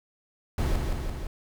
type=noise with echo; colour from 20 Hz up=brown; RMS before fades=-25 dBFS; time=0.58-0.76 s; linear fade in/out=2 ms; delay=170 ms; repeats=3; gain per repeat=-3 dB; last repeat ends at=1.27 s; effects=none